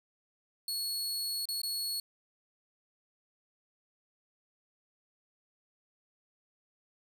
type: tone with dropouts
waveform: sawtooth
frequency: 4360 Hz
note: C#8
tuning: 29 cents flat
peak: -30 dBFS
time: 0.68-2 s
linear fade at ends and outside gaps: 2 ms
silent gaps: 1.455-1.487 / 1.617-1.633 s
effects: none